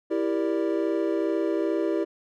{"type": "chord", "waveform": "triangle", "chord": "E half-diminished seventh", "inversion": "none", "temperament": "equal", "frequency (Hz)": [329.6, 392, 466.2, 587.3], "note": ["E4", "G4", "Bb4", "D5"], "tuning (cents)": [0, 0, 0, 0], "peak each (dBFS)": [-24, -26, -30, -29], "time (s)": [0.1, 2.05], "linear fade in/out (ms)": 20, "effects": []}